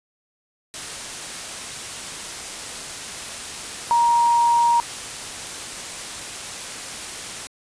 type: tone in noise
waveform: sine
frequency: 942 Hz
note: A#5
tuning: 18 cents sharp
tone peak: -14 dBFS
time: 3.91-4.8 s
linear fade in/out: 0 ms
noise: white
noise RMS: -32 dBFS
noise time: 0.74-7.47 s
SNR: +15 dB
effects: resampled to 22050 Hz